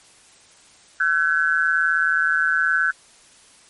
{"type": "tone with amplitude modulation", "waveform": "sine", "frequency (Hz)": 1520, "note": "F#6", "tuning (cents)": 46, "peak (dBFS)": -12, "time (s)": [1, 2.91], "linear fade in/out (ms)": 5, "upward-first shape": "sine", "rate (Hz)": 159, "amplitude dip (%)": 95, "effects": ["white hiss -51 dBFS RMS until 3.69 s", "MP3 48 kbps"]}